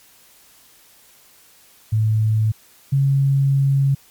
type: tone pair in turn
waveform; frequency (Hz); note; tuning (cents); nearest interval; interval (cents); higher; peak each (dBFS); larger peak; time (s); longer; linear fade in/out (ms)
sine; 109.2 / 137.58; A2 / C#3; -13 / -13; major third; 400; second; -14 / -13; second; 1.92-2.52 / 2.92-3.95; second; 10
effects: white hiss -51 dBFS RMS until 4.1 s + MP3 96 kbps